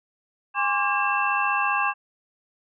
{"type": "tone cluster", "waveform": "sine", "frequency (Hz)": [816, 1061, 1156, 1617, 2677], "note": ["G#5", "C6", "D6", "G#6", "E7"], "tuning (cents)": [-31, 24, -28, -47, 26], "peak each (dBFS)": -27, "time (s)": [0.54, 1.94], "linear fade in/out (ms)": 50, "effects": []}